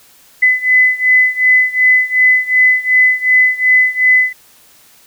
sine beating tone pair, 2012 / 2014.7 Hz, B6 / B6, +32 / +34 cents, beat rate 2.7 Hz, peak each -10 / -12 dBFS, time 0.42-4.33 s, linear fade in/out 10 ms, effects white hiss -46 dBFS RMS until 5.06 s

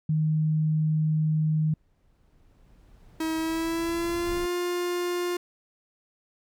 sine tone, 155.56 Hz, D#3, in tune, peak -21 dBFS, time 0.09-1.74 s, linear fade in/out 5 ms
brown noise with exponential growth, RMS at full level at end -37 dBFS, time 0.68-4.46 s, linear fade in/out 5 ms, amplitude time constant 820 ms
45% pulse tone with pitch glide, 320.3 to 353.3 Hz, E4 to F4, -50 to +20 cents, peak -26 dBFS, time 3.2-5.37 s, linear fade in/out 5 ms, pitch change +170 cents, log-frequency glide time 3.37-4.5 s
effects none

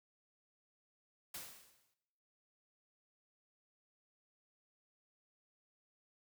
white noise with exponential decay, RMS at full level -44 dBFS, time 1.34-1.94 s, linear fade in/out 5 ms, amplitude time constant 130 ms, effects noise-tail reverb RT60 1.0 s tail -19 dB re dry

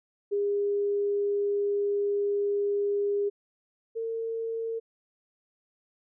sine tone pair in turn, 406 / 453.9 Hz, G#4 / A#4, -39 / -46 cents, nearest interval major second, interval 193 cents, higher second, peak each -24 / -29 dBFS, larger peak first, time 0.31-3.3 / 3.95-4.8 s, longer first, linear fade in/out 20 ms, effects none

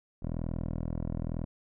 10% pulse tone with low-pass filter, 41 Hz, E1, 9 cents flat, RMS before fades -34 dBFS, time 0.22-1.45 s, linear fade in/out 10 ms, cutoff 590 Hz, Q 0.66, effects none

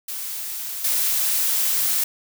blue noise with level steps, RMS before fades -30 / -21 dBFS, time 0.08-2.04 s, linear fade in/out 5 ms, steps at 0.84 s, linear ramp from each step 5 ms, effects none

